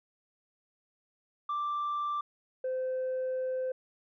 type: tone pair in turn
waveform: sine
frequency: 1176 / 515.7 Hz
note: D6 / C5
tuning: +2 / -25 cents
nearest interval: octave + major second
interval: 1427 cents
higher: first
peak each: -28 dBFS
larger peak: neither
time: 1.49-2.21 / 2.64-3.72 s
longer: second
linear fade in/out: 5 ms
effects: tanh soft clip ceiling -28 dBFS